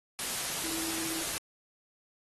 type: tone in noise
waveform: sine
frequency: 326.6 Hz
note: E4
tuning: 16 cents flat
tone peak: -40 dBFS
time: 0.64-1.23 s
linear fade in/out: 0 ms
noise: white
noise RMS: -34 dBFS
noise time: 0.19-1.38 s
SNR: -9 dB
effects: AAC 32 kbps